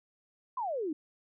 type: exponential sweep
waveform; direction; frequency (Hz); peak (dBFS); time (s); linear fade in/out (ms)
sine; down; 1068 to 288.8; -31; 0.57-0.93; 5
effects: none